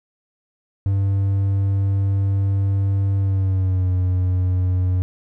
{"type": "tone with pitch glide", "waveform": "triangle", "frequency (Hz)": [98.1, 91.53], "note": ["G2", "F#2"], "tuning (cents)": [2, -18], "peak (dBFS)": -14, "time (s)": [0.86, 5.02], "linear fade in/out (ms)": 0, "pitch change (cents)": -120, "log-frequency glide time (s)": [3.17, 3.9], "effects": []}